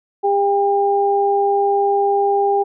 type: tone pair together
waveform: sine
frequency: 401.6 / 800 Hz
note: G4 / G5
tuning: +42 / +35 cents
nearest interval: octave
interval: 1193 cents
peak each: -16 dBFS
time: 0.23-2.64 s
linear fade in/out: 20 ms
effects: none